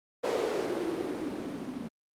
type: noise with low-pass filter sweep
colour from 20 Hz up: violet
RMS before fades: -33 dBFS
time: 0.23-1.89 s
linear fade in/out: 20 ms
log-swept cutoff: 470 to 230 Hz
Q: 4.3
effects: Opus 48 kbps